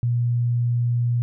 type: tone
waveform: sine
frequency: 120 Hz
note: B2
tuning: 49 cents flat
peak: -18 dBFS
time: 0.03-1.22 s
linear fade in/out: 0 ms
effects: none